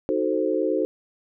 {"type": "chord", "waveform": "sine", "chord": "D# diminished seventh", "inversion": "none", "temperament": "equal", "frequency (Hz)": [311.1, 370, 440, 523.3], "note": ["D#4", "F#4", "A4", "C5"], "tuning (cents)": [0, 0, 0, 0], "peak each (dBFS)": -26, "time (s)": [0.09, 0.85], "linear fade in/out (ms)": 0, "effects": []}